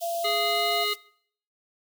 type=high-pass noise; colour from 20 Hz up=white; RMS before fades=-39 dBFS; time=0-0.96 s; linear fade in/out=20 ms; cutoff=2700 Hz; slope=96 dB/octave
type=tone with pitch glide; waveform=sine; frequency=681 to 691.3 Hz; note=F5 to F5; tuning=-44 to -18 cents; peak=-27 dBFS; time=0.01-0.85 s; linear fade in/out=20 ms; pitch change=+26 cents; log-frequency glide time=0.21-0.69 s
type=harmonic tone; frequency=415.3 Hz; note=G#4; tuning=in tune; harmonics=1 / 3 / 5 / 7 / 9 / 10; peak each=-32 / -32 / -32 / -32 / -32 / -31 dBFS; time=0.24-0.94 s; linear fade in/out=10 ms
effects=noise-tail reverb RT60 0.6 s tail -21 dB re dry